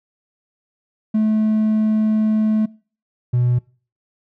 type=tone pair in turn; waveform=triangle; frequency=216.4 / 122.83 Hz; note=A3 / B2; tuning=-29 / -9 cents; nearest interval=minor seventh; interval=980 cents; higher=first; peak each=-11 dBFS; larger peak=neither; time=1.14-2.66 / 3.33-3.59 s; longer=first; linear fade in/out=10 ms; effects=noise-tail reverb RT60 0.4 s tail -25 dB re dry + tanh soft clip ceiling -8 dBFS